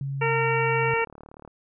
sine tone with pitch glide, 137.9 to 132.51 Hz, C#3 to C3, -9 to +22 cents, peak -27 dBFS, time 0.01-0.94 s, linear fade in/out 2 ms, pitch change -69 cents, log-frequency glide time 0.15-0.45 s
harmonic tone, 458.1 Hz, A#4, 30 cents flat, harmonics 1 / 2 / 3 / 4 / 5 / 6, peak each -25 / -27 / -31 / -31 / -29 / -32 dBFS, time 0.21-1.05 s, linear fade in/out 10 ms
click train, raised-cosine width 1 ms, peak -30 dBFS, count 25, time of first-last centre 0.83-1.477 s, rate 37.1 Hz
effects none

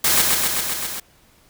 white noise with echo, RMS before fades -17 dBFS, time 0.04-0.22 s, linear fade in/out 5 ms, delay 130 ms, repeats 6, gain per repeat -2 dB, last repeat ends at 1 s, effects pink hiss -55 dBFS RMS until 1.49 s

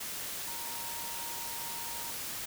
sine tone in noise, 932.3 Hz, A#5, in tune, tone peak -45 dBFS, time 0.47-2.11 s, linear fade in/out 10 ms, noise white, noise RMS -39 dBFS, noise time 0-2.46 s, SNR -9 dB, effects none

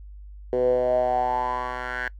10% pulse tone with band-pass filter sweep, 124.9 Hz, B2, 20 cents sharp, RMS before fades -24 dBFS, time 0.53-2.08 s, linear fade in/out 0 ms, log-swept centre 440 to 1600 Hz, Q 7.4, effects noise-tail reverb RT60 0.1 s tail -22 dB re dry + added 50 Hz sine -39 dBFS peak until 2.19 s

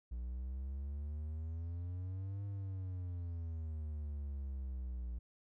triangle exponential two-way sweep, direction up then down, 59 to 100.7 to 59 Hz, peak -37 dBFS, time 0.11-5.19 s, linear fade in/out 10 ms, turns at 2.45 s, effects none

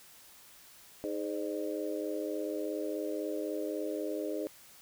harmonic tone with a mistuned harmonic, 104.1 Hz, G#2, 5 cents sharp, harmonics 3 / 4 / 5 / 6, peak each -37 / -38 / -39 / -40 dBFS, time 1.04-4.47 s, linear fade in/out 0 ms, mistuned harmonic 6, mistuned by -58 cents, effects white hiss -56 dBFS RMS until 4.81 s

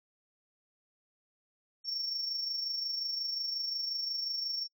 sine tone with amplitude modulation, 5470 Hz, F8, 37 cents flat, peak -29 dBFS, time 1.84-4.68 s, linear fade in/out 50 ms, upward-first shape sine, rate 25.6 Hz, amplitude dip 55%, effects noise-tail reverb RT60 0.1 s tail -26 dB re dry + tanh soft clip ceiling -29 dBFS

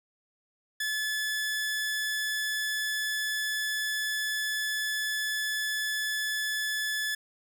sawtooth tone, 1724 Hz, A6, 36 cents flat, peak -25 dBFS, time 0.8-7.15 s, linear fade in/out 5 ms, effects 10-bit

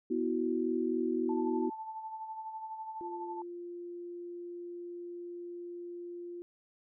sine chord, B suspended fourth, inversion none, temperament equal with one note detuned, 246.9 / 326.2 / 370 Hz, B3 / E4 / F#4, 0 / -18 / 0 cents, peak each -34 / -33 / -33 dBFS, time 0.1-1.7 s, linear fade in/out 10 ms
sine tone with tremolo, 880 Hz, A5, in tune, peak -37 dBFS, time 1.29-3.42 s, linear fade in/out 2 ms, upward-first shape sine, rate 12 Hz, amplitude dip 50%
sine tone, 348.7 Hz, F4, 3 cents flat, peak -40 dBFS, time 3.01-6.42 s, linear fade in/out 0 ms
effects none

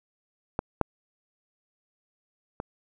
clicks, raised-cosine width 1 ms, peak -12 / -7 / -18 dBFS, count 3, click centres 0.591 / 0.813 / 2.601 s, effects none

